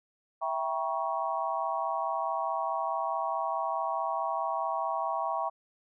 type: chord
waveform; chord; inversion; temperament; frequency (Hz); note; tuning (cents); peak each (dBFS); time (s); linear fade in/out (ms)
sine; E diminished seventh; none; equal with one note detuned; 659.3 / 784 / 954.7 / 1108.7; E5 / G5 / Bb5 / Db6; 0 / 0 / +41 / 0; -34; 0.41-5.5; 20
effects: none